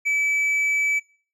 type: tone with tanh clipping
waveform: sine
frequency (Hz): 2300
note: D7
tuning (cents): -37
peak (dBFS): -20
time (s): 0.05-1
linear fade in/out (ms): 20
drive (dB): 4
effects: noise-tail reverb RT60 0.5 s tail -24 dB re dry

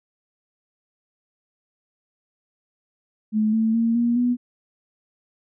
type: tone with pitch steps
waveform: sine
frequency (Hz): 215.4 / 222.4 / 229.5 / 236.9 / 244.6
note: A3 / A3 / A#3 / A#3 / B3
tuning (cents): -37 / +19 / -27 / +28 / -16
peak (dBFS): -17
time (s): 3.32-4.37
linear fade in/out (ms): 50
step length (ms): 210
effects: none

